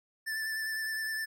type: tone with vibrato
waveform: square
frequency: 1760 Hz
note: A6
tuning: in tune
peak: -33 dBFS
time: 0.26-1.26 s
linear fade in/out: 20 ms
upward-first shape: triangle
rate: 9.8 Hz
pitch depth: 27 cents each way
effects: none